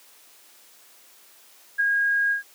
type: tone with ADSR envelope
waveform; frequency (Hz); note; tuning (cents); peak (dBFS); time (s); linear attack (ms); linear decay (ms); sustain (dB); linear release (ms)
sine; 1633; G#6; -30; -16; 1.78-2.43; 23; 6; -3; 120
effects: white hiss -53 dBFS RMS until 2.54 s + high-pass 300 Hz 12 dB/octave